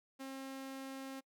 sawtooth tone, 268.1 Hz, C4, 42 cents sharp, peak -40 dBFS, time 0.19-1.21 s, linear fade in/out 20 ms, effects noise-tail reverb RT60 0.1 s tail -25 dB re dry

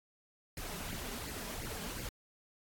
pink noise with flanger, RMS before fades -42 dBFS, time 0.57-2.09 s, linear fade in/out 2 ms, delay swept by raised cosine 0.42 to 5.02 ms, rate 2.8 Hz, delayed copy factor +0.8, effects AAC 64 kbps

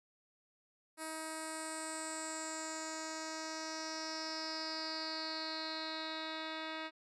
10% pulse tone with low-pass filter sweep, 317.3 Hz, D#4, 34 cents sharp, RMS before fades -42 dBFS, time 0.97-6.91 s, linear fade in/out 50 ms, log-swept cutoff 10000 to 3300 Hz, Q 7, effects none

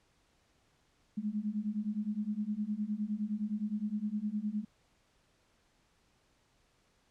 sine beating tone pair, 205.3 / 215 Hz, G#3 / A3, -20 / -40 cents, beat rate 9.7 Hz, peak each -36 / -35 dBFS, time 1.17-4.65 s, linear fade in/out 10 ms, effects pink hiss -71 dBFS RMS until 7.1 s + low-pass 8000 Hz 12 dB/octave

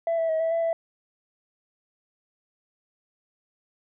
sine tone with pitch steps, 667 / 656 / 638 / 654 / 666 / 662 Hz, E5 / E5 / D#5 / E5 / E5 / E5, +20 / -9 / +43 / -14 / +18 / +7 cents, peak -20 dBFS, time 0.07-0.73 s, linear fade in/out 2 ms, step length 110 ms, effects tanh soft clip ceiling -20 dBFS

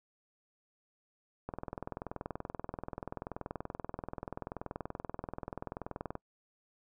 click train, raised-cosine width 1 ms, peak -24 dBFS, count 98, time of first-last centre 1.49-6.153 s, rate 20.8 Hz, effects noise-tail reverb RT60 0.1 s tail -24 dB re dry

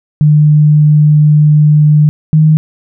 sine tone pair in turn, 150.5 / 155.45 Hz, D3 / D#3, +43 / -1 cents, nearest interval minor second, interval 56 cents, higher second, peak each -3 dBFS, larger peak neither, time 0.21-2.09 / 2.33-2.57 s, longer first, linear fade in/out 0 ms, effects none

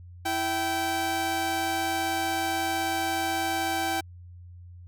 sawtooth tone pair together, 329.9 / 776 Hz, E4 / G5, +1 / -18 cents, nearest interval octave + minor third, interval 1481 cents, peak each -28 / -23 dBFS, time 0.25-4.01 s, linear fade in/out 10 ms, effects added 88 Hz sine -43 dBFS peak until 4.87 s

